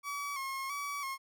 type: tone with vibrato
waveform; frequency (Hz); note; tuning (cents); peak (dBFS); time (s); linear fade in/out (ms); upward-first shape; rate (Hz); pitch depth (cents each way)
30% pulse; 1108.7; C#6; 0; -33; 0.03-1.18; 50; square; 1.5; 50
effects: none